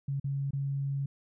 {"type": "tone with dropouts", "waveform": "sine", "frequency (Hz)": 138.7, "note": "C#3", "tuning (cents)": 1, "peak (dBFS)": -29, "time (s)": [0.08, 1.06], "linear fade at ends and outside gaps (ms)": 5, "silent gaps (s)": [[0.199, 0.242], [0.508, 0.532]], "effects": []}